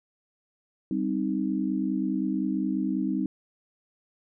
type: chord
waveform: sine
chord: C minor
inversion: second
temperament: equal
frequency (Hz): 196 / 261.6 / 311.1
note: G3 / C4 / Eb4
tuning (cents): 0 / 0 / 0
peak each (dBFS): -29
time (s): 0.91-3.26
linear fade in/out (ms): 2
effects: none